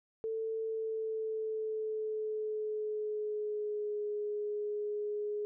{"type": "tone with pitch glide", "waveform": "sine", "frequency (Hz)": [444.8, 417.4], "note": ["A4", "G#4"], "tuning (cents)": [19, 9], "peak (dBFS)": -33, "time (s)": [0.24, 5.45], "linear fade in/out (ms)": 0, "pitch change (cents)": -110, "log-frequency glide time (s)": [0.62, 4.02], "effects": []}